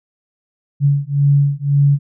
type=beating tone pair; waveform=sine; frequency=141 / 142.9 Hz; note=C#3 / D3; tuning=+30 / -47 cents; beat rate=1.9 Hz; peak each=-14 dBFS; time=0.8-1.99 s; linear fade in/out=50 ms; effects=none